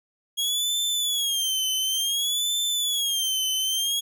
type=tone with vibrato; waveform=sawtooth; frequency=3285 Hz; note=G#7; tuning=20 cents flat; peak=-20 dBFS; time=0.37-4.01 s; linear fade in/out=20 ms; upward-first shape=sine; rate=0.56 Hz; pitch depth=130 cents each way; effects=none